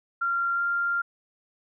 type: tone with pitch glide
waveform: sine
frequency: 1382 to 1392.4 Hz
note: F6 to F6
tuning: -19 to -6 cents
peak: -23 dBFS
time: 0.21-1.02 s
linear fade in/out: 10 ms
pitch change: +13 cents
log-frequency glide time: 0.54-0.62 s
effects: none